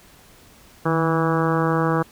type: harmonic tone with a mistuned harmonic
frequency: 163.3 Hz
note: E3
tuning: 16 cents flat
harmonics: 1 / 2 / 3 / 4 / 5 / 6 / 7 / 8 / 9 / 10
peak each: -22 / -24 / -24 / -32 / -29 / -30 / -27 / -30 / -32 / -35 dBFS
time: 0.85-2.03 s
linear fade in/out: 10 ms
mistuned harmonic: 1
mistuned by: -54 cents
effects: pink hiss -50 dBFS RMS until 2.11 s